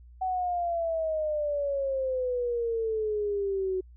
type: exponential sweep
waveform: sine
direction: down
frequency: 755 to 370 Hz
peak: -26 dBFS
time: 0.21-3.81 s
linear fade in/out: 10 ms
effects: added 60 Hz sine -48 dBFS peak until 3.96 s